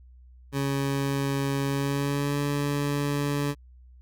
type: tone with pitch glide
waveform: 20% pulse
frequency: 138.59 to 143.64 Hz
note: C#3 to D3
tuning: 0 to -38 cents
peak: -20 dBFS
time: 0.52-3.55 s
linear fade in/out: 50 ms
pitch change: +62 cents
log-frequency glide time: 1.7-2.38 s
effects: added 62 Hz sine -48 dBFS peak until 4.01 s